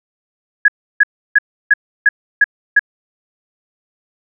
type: tone bursts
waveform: sine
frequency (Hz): 1671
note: G#6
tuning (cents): +10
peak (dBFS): -5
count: 7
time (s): 0.65-2.794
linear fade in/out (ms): 5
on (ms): 32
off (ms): 320
effects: none